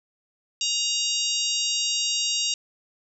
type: harmonic tone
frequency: 940 Hz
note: A#5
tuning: 14 cents sharp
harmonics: 3 / 4 / 5 / 6 / 7 / 8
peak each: -28 / -29 / -30 / -31 / -31 / -32 dBFS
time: 0.61-2.54 s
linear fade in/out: 2 ms
effects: none